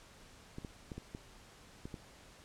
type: clicks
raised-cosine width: 3 ms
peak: -30 dBFS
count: 7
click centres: 0.584 / 0.648 / 0.918 / 0.98 / 1.149 / 1.855 / 1.942 s
effects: pink hiss -58 dBFS RMS until 2.44 s + low-pass 9000 Hz 12 dB/octave